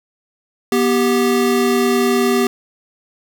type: tone pair together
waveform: square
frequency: 243.1 / 392 Hz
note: B3 / G4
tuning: -27 / 0 cents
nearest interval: minor sixth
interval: 827 cents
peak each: -17 / -16 dBFS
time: 0.72-2.47 s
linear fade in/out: 2 ms
effects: none